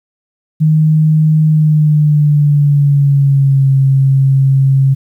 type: tone with pitch glide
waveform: sine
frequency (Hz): 155.56 to 135.42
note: D#3 to C#3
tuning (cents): 0 to -40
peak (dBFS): -6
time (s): 0.6-4.95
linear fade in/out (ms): 20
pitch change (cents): -240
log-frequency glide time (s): 1.47-3.7
effects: 8-bit